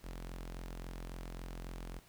sawtooth tone with notch filter, 43.65 Hz, F1, in tune, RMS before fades -45 dBFS, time 0.03-2 s, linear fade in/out 20 ms, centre 90 Hz, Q 1.7, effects pink hiss -63 dBFS RMS until 2.08 s

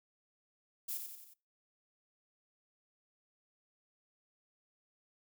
violet noise with echo, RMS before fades -39 dBFS, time 0.88-0.98 s, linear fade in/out 10 ms, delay 90 ms, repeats 4, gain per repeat -5 dB, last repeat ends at 1.34 s, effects noise-tail reverb RT60 0.3 s tail -23 dB re dry

